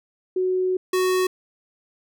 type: tone pair in turn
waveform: sine / square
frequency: 370 / 370 Hz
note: F#4 / F#4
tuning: 0 / 0 cents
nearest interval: unison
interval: 0 cents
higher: neither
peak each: -19 dBFS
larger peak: neither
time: 0.36-0.77 / 0.93-1.27 s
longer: first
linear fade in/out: 5 ms
effects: none